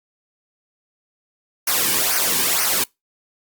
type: noise with flanger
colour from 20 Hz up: white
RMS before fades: -19 dBFS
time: 1.67-2.84 s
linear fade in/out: 5 ms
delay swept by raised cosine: 0.26 to 1.56 ms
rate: 2.1 Hz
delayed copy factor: -0.7
effects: noise-tail reverb RT60 0.2 s tail -26 dB re dry + Opus 48 kbps